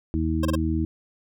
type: harmonic tone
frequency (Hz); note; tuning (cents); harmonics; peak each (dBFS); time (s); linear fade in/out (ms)
80; D#2; +49; 1 / 2 / 3 / 4; -25 / -30 / -29 / -26; 0.14-0.85; 0
type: tone bursts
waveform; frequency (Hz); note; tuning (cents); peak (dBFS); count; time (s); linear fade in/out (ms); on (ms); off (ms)
25% pulse; 531; C5; +25; -21; 3; 0.43-0.555; 5; 23; 28
effects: none